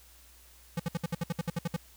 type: tone bursts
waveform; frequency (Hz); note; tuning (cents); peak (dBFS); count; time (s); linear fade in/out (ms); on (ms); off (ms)
square; 168.7; E3; +40; -29; 12; 0.77-1.765; 5; 27; 61
effects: added 60 Hz sine -58 dBFS peak until 1.96 s + white hiss -58 dBFS RMS until 1.96 s